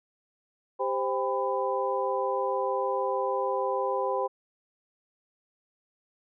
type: tone cluster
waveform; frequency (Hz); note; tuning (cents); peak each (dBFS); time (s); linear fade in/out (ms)
sine; 394.5 / 521 / 798 / 1000; G4 / C5 / G5 / B5; +11 / -7 / +31 / +21; -32 / -29 / -33 / -31; 0.79-4.28; 20
effects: none